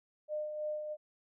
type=tone with tremolo; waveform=sine; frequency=606 Hz; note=D#5; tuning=46 cents flat; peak=-33 dBFS; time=0.28-0.97 s; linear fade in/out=50 ms; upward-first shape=sine; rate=3.1 Hz; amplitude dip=45%; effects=none